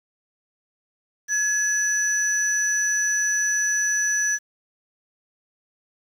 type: tone pair together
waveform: sine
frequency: 1694 / 5943 Hz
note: G#6 / F#8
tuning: +34 / +7 cents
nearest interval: octave + minor seventh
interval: 2173 cents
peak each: -21 dBFS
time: 1.28-4.39 s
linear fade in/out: 50 ms
effects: tanh soft clip ceiling -15 dBFS + 8-bit